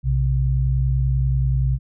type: tone pair together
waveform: sine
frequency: 61.1 / 131.5 Hz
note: B1 / C3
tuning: -18 / +9 cents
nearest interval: octave + minor second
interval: 1327 cents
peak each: -19 dBFS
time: 0.03-1.79 s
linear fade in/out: 50 ms
effects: none